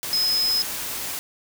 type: tone in noise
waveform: sine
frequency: 5100 Hz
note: D#8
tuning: 42 cents sharp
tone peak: -19 dBFS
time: 0.13-0.62 s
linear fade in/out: 0 ms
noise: white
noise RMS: -30 dBFS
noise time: 0.03-1.19 s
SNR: +8 dB
effects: none